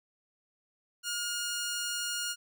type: tone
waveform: 10% pulse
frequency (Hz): 1426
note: F6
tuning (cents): +36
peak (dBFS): -24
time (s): 1.03-2.36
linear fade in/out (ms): 50
effects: none